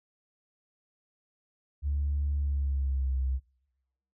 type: tone with pitch glide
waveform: sine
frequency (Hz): 71.8 to 65.46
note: D2 to C2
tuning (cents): -39 to +1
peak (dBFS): -25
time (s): 1.82-3.4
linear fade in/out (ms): 50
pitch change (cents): -160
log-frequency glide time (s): 2.36-3.16
effects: noise-tail reverb RT60 0.9 s tail -25 dB re dry + tanh soft clip ceiling -22 dBFS